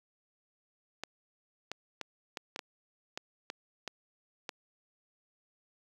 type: clicks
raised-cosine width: 0.2 ms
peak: -20 dBFS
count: 10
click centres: 1.036 / 1.716 / 2.013 / 2.372 / 2.561 / 2.592 / 3.175 / 3.501 / 3.877 / 4.492 s
effects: high-pass 60 Hz 12 dB/octave + 8-bit